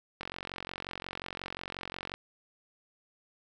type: click train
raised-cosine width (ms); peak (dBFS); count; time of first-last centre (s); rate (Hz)
0.3; -21; 89; 0.21-2.14; 45.6
effects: none